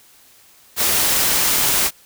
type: noise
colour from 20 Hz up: white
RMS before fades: -17 dBFS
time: 0.76-1.91 s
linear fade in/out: 50 ms
effects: white hiss -50 dBFS RMS until 2.05 s